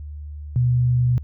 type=tone; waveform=sine; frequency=123.47 Hz; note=B2; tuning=in tune; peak=-15 dBFS; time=0.56-1.18 s; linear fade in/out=0 ms; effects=added 74 Hz sine -31 dBFS peak until 1.23 s